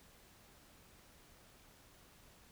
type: silence
effects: pink hiss -63 dBFS RMS until 2.51 s